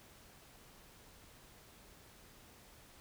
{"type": "silence", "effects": ["pink hiss -60 dBFS RMS until 3 s"]}